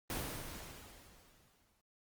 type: noise with exponential decay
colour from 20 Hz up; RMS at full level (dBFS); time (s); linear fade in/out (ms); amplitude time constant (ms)
pink; -37; 0.1-1.81; 1; 370
effects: Opus 24 kbps